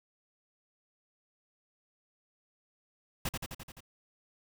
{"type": "noise with echo", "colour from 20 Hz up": "pink", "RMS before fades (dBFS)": -33, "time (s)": [3.25, 3.29], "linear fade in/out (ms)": 5, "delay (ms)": 86, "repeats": 6, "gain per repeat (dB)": -3, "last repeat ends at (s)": 3.806, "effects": []}